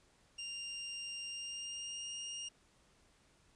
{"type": "tone with pitch glide", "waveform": "25% pulse", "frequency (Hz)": [2794, 2831], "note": ["F7", "F7"], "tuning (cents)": [0, 23], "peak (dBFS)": -38, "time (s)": [0.38, 2.49], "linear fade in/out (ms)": 10, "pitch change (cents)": 23, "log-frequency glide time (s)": [1.26, 2.12], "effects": ["pink hiss -69 dBFS RMS until 3.55 s", "resampled to 22050 Hz"]}